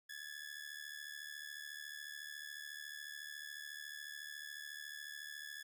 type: ring-modulated tone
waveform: sawtooth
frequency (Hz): 1705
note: G#6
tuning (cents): +45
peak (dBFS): -40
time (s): 0.09-5.63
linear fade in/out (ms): 10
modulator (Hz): 37
effects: none